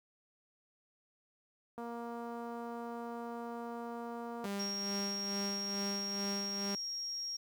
click train, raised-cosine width 1 ms, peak -31 dBFS, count 630, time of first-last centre 1.78-4.457 s, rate 235 Hz
sawtooth tone with tremolo, 200 Hz, G3, 35 cents sharp, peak -32 dBFS, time 4.44-6.75 s, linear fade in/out 2 ms, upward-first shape sine, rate 2.3 Hz, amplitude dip 50%
sine tone, 5588 Hz, F8, in tune, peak -37 dBFS, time 4.59-7.37 s, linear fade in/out 10 ms
effects high-pass 80 Hz 12 dB/octave + 10-bit

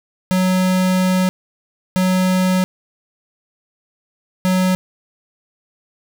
square tone bursts at uneven times, 185 Hz, F#3, in tune, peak -14 dBFS, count 3, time 0.31-1.29 / 1.96-2.64 / 4.45-4.75 s, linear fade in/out 0 ms, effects none

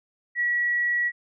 sine tone, 1928 Hz, B6, 42 cents flat, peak -21 dBFS, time 0.35-1.12 s, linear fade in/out 50 ms, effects none

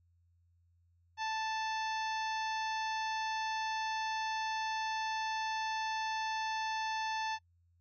harmonic tone, 880 Hz, A5, in tune, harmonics 1 / 2 / 3 / 4 / 5 / 6 / 7, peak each -35 / -41 / -45 / -47 / -49 / -51 / -52 dBFS, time 1.17-7.39 s, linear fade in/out 50 ms, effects noise-tail reverb RT60 0.1 s tail -26 dB re dry + added 86 Hz sine -67 dBFS peak until 7.8 s

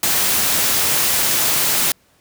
white noise, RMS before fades -17 dBFS, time 0.03-1.92 s, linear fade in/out 2 ms, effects pink hiss -57 dBFS RMS until 2.2 s + high-pass 60 Hz 12 dB/octave

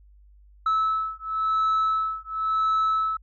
sine beating tone pair, 1303 / 1303.95 Hz, E6 / E6, -20 / -19 cents, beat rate 0.95 Hz, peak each -23 dBFS, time 0.66-3.17 s, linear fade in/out 5 ms, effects tanh soft clip ceiling -18 dBFS + added 50 Hz sine -50 dBFS peak until 3.22 s

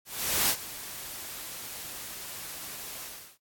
white noise with ADSR envelope, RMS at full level -24 dBFS, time 0.05-3.38 s, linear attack 440 ms, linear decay 69 ms, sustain -16 dB, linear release 340 ms, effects noise-tail reverb RT60 0.1 s tail -25 dB re dry + AAC 64 kbps

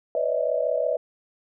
sine tone cluster, 499.4 / 565 / 611 / 646 Hz, B4 / C#5 / D#5 / E5, +19 / +33 / -32 / -35 cents, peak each -27 dBFS, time 0.15-0.97 s, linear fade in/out 2 ms, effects none

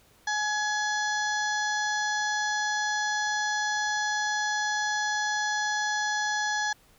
harmonic tone with a mistuned harmonic, 842 Hz, G#5, 24 cents sharp, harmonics 1 / 2 / 4 / 5 / 6 / 7 / 8, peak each -30 / -28 / -39 / -39 / -42 / -37 / -45 dBFS, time 0.27-6.73 s, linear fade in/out 5 ms, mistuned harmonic 4, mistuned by +16 cents, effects pink hiss -60 dBFS RMS until 6.98 s

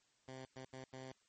10% pulse tone bursts at uneven times, 130.81 Hz, C3, in tune, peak -40 dBFS, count 4, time 0.28-0.45 / 0.56-0.65 / 0.73-0.84 / 0.93-1.12 s, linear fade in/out 2 ms, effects white hiss -75 dBFS RMS until 1.28 s + MP3 32 kbps

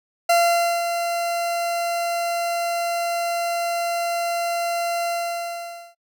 40% pulse tone with ADSR envelope, 686 Hz, F5, 31 cents flat, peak -13 dBFS, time 0.29-5.95 s, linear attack 7 ms, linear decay 520 ms, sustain -8 dB, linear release 870 ms, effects noise-tail reverb RT60 0.1 s tail -26 dB re dry

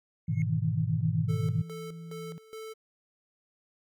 triangle tone with exponential growth, 2166 Hz, C#7, 41 cents flat, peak -37 dBFS, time 0.27-0.42 s, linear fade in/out 1 ms, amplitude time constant 31 ms
sine chord, E major seventh, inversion first, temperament equal with one note detuned, 103.83 / 123.47 / 155.56 / 163.2 Hz, G#2 / B2 / D#3 / E3, 0 / 0 / 0 / -17 cents, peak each -31 dBFS, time 0.28-1.62 s, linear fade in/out 10 ms
sine tone, 164.81 Hz, E3, in tune, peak -40 dBFS, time 1.01-2.38 s, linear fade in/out 0 ms
square tone with tremolo, 440 Hz, A4, in tune, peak -40 dBFS, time 1.28-2.74 s, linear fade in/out 20 ms, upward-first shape square, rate 2.4 Hz, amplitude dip 80%
effects none

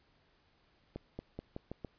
accelerating click train, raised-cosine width 2 ms, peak -27 dBFS, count 6, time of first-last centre 0.96-1.847 s, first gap 230 ms, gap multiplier 0.87, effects pink hiss -70 dBFS RMS until 1.98 s + resampled to 11025 Hz

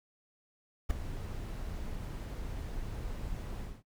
brown noise with ADSR envelope, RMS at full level -26 dBFS, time 0.89-3.83 s, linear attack 19 ms, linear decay 3 ms, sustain -13 dB, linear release 210 ms, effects noise-tail reverb RT60 0.1 s tail -21 dB re dry

